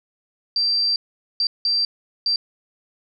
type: tone bursts at uneven times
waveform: sine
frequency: 4699 Hz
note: D8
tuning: in tune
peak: -17 dBFS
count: 4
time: 0.56-0.96 / 1.4-1.47 / 1.65-1.85 / 2.26-2.36 s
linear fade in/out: 2 ms
effects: none